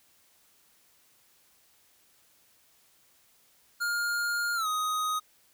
square tone with pitch glide, 1413 to 1251.6 Hz, F6 to D#6, +20 to +10 cents, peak -28 dBFS, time 3.8-5.2 s, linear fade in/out 20 ms, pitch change -210 cents, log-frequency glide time 4.55-4.67 s, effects white hiss -64 dBFS RMS until 5.53 s

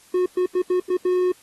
triangle tone bursts at uneven times, 363.5 Hz, F#4, 31 cents flat, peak -15 dBFS, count 6, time 0.14-0.26 / 0.37-0.46 / 0.55-0.62 / 0.7-0.8 / 0.9-0.97 / 1.05-1.32 s, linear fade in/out 5 ms, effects white hiss -53 dBFS RMS until 1.42 s + AAC 32 kbps

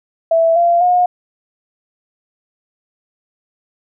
sine tone with pitch steps, 659.3 / 688.1 / 718.1 Hz, E5 / F5 / F5, 0 / -26 / +48 cents, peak -9 dBFS, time 0.31-1.06 s, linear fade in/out 5 ms, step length 250 ms, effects none

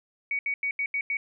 sine tone bursts at uneven times, 2250 Hz, C#7, 25 cents sharp, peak -25 dBFS, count 6, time 0.31-0.39 / 0.46-0.54 / 0.63-0.71 / 0.79-0.86 / 0.94-1.01 / 1.1-1.17 s, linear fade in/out 2 ms, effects none

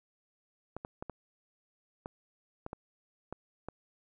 clicks, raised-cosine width 1 ms, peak -25 dBFS, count 9, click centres 0.766 / 0.849 / 1.025 / 1.097 / 2.059 / 2.664 / 2.731 / 3.326 / 3.686 s, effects none

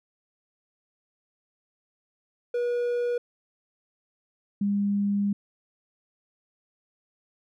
triangle / sine tone pair in turn, 482.9 / 202 Hz, B4 / G#3, -39 / -48 cents, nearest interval octave + minor third, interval 1509 cents, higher first, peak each -22 dBFS, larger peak neither, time 2.54-3.18 / 4.61-5.33 s, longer second, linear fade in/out 5 ms, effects none

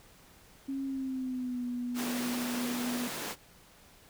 sine tone with pitch glide, 271.5 to 244.7 Hz, C#4 to B3, -36 to -16 cents, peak -32 dBFS, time 0.68-3.08 s, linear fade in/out 10 ms, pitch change -180 cents, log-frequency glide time 0.85-1.64 s
pink high-pass noise, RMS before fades -38 dBFS, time 1.94-3.36 s, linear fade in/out 50 ms, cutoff 190 Hz, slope 24 dB/octave
effects pink hiss -58 dBFS RMS until 4.09 s

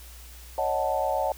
sine chord, D# half-diminished seventh, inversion third, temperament equal, 554.4 / 622.3 / 740 / 880 Hz, C#5 / D#5 / F#5 / A5, 0 / 0 / 0 / 0 cents, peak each -29 dBFS, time 0.58-1.32 s, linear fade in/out 2 ms, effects added 60 Hz sine -44 dBFS peak until 1.37 s + white hiss -49 dBFS RMS until 1.37 s

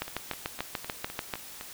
two click trains, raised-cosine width 0.3 ms, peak -22 / -14 dBFS, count 7 / 10, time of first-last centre 0.08-1.611 / 0.02-1.338 s, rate 3.92 / 6.83 Hz, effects white hiss -45 dBFS RMS until 1.73 s

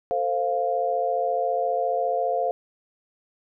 sine chord, F major, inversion first, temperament equal with one note detuned, 448.7 / 523.3 / 698.5 Hz, A4 / C5 / F5, +34 / 0 / 0 cents, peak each -29 / -26 / -24 dBFS, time 0.11-2.51 s, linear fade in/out 0 ms, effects none

